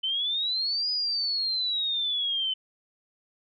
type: exponential two-way sweep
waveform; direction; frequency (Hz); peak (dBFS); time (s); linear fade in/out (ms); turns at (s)
sine; up then down; 3040 to 4982 to 3040; -25; 0.03-2.54; 10; 0.91
effects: none